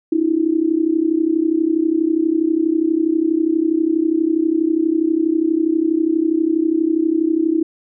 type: tone with amplitude modulation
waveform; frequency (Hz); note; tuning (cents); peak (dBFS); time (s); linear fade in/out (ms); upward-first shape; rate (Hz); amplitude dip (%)
sine; 323; E4; -35; -10; 0.12-7.63; 5; sine; 32.3; 85
effects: none